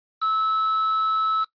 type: tone with quantisation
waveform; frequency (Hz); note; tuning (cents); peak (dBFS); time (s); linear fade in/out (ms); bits
triangle; 1304; E6; -19; -18; 0.21-1.45; 20; 5
effects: noise-tail reverb RT60 0.1 s tail -18 dB re dry + resampled to 11025 Hz